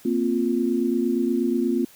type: chord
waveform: sine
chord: Bb suspended second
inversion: none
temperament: equal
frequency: 233.1 / 261.6 / 349.2 Hz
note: Bb3 / C4 / F4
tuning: 0 / 0 / 0 cents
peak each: -24 dBFS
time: 0.05-1.85 s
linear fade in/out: 5 ms
effects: white hiss -51 dBFS RMS until 1.95 s